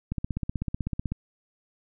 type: click train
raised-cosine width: 5 ms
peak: -16 dBFS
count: 17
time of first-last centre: 0.12-1.12 s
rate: 16 Hz
effects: none